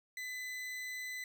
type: tone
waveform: 40% pulse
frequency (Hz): 2009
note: B6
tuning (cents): +29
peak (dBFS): -39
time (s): 0.17-1.24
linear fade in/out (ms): 2
effects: none